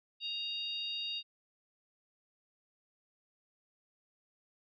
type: harmonic tone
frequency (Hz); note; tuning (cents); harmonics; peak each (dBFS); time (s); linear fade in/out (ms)
934; A#5; +3; 3 / 4 / 5; -40 / -38 / -45; 0.2-1.23; 50
effects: none